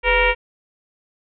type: tone with frequency modulation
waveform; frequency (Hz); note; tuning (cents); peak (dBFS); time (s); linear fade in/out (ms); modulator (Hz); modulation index
sine; 1406; F6; +11; -13; 0.03-0.35; 50; 454; 2.9
effects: none